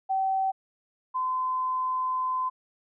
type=tone pair in turn; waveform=sine; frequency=768 / 1025.2 Hz; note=G5 / C6; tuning=-36 / -36 cents; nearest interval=perfect fourth; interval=500 cents; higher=second; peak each=-23 / -25 dBFS; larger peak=first; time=0.09-0.52 / 1.14-2.5 s; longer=second; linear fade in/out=20 ms; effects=none